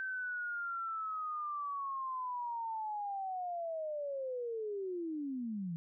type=linear sweep; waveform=sine; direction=down; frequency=1550 to 160.5 Hz; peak=-36 dBFS; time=0-5.76 s; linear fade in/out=0 ms; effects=none